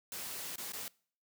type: noise with dropouts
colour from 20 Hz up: white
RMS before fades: -42 dBFS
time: 0.12-0.88 s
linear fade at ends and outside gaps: 1 ms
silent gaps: 0.558-0.581 / 0.721-0.734 s
effects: noise-tail reverb RT60 0.5 s tail -24 dB re dry + high-pass 100 Hz 12 dB/octave